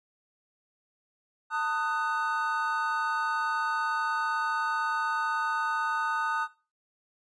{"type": "chord", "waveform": "triangle", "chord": "D# diminished", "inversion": "second", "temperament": "just", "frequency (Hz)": [896, 1244.5, 1493.4], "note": ["A5", "D#6", "F#6"], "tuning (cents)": [31, 0, 16], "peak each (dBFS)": -29, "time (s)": [1.5, 6.48], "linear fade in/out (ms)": 50, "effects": ["noise-tail reverb RT60 0.3 s tail -17 dB re dry", "resampled to 22050 Hz"]}